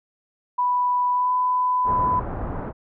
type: tone with pitch glide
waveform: sine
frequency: 987.8 to 1000.4 Hz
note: B5 to B5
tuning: 0 to +22 cents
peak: -18 dBFS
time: 0.58-2.2 s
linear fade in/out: 10 ms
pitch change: +22 cents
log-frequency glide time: 1.12-1.32 s
type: low-pass noise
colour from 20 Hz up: pink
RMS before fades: -29 dBFS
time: 1.84-2.73 s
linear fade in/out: 50 ms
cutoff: 1200 Hz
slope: 24 dB/octave
effects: none